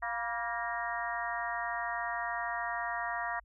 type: harmonic tone with a mistuned harmonic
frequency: 233.1 Hz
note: A#3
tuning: in tune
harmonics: 3 / 4 / 5 / 6 / 7 / 8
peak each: -38 / -39 / -40 / -43 / -43 / -38 dBFS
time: 0.02-3.4 s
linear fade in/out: 10 ms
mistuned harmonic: 4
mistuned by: +54 cents
effects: added 50 Hz sine -58 dBFS peak until 3.44 s